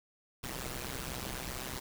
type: noise with amplitude modulation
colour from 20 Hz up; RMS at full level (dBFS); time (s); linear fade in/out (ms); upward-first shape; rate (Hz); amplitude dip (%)
pink; -36; 0.43-1.8; 10; sine; 128; 95
effects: none